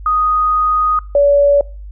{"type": "tone pair in turn", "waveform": "sine", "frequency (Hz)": [1244.5, 570.6], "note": ["D#6", "C#5"], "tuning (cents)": [0, 50], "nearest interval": "octave + major second", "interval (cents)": 1350, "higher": "first", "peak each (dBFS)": [-11, -7], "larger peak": "second", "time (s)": [[0.06, 0.99], [1.15, 1.61]], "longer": "first", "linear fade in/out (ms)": 2, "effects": ["noise-tail reverb RT60 0.4 s tail -24 dB re dry", "added 50 Hz sine -28 dBFS peak until 1.91 s"]}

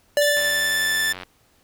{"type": "tone with exponential decay", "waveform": "square", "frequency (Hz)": 583, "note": "D5", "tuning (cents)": -13, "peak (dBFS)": -15, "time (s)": [0.17, 1.05], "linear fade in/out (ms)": 1, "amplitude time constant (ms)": 190}
{"type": "tone with vibrato", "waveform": "sawtooth", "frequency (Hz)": 1760, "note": "A6", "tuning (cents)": 0, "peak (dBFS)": -16, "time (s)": [0.21, 1.13], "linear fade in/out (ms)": 10, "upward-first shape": "triangle", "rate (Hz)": 18, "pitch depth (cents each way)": 16}
{"type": "click train", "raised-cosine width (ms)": 0.3, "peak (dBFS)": -18, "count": 80, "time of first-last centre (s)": [0.37, 1.233], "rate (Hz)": 91.5}
{"effects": ["pink hiss -60 dBFS RMS until 1.63 s"]}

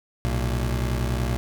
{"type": "tone pair together", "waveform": "25% pulse", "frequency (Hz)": [63.16, 115.9], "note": ["B1", "A#2"], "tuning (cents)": [39, -10], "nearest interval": "major seventh", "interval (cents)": 1051, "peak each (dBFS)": [-20, -25], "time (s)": [0.25, 1.37], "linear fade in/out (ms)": 0, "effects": []}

